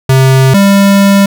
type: tone pair in turn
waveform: square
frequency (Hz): 132.4 / 198.38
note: C3 / G3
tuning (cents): +21 / +21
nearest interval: perfect fifth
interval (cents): 700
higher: second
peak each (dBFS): -4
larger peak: neither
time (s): 0.09-0.54 / 0.54-1.26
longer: second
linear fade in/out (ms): 5
effects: none